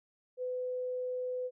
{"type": "tone", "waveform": "sine", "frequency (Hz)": 503, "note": "B4", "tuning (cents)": 32, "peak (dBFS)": -33, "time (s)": [0.37, 1.51], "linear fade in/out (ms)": 50, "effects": []}